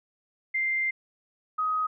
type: tone pair in turn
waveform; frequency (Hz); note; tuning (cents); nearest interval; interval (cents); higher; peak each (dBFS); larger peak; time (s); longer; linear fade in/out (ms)
sine; 2093 / 1257.9; C7 / D#6; 0 / +19; major sixth; 881; first; -24; neither; 0.54-0.91 / 1.58-1.87; first; 10
effects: none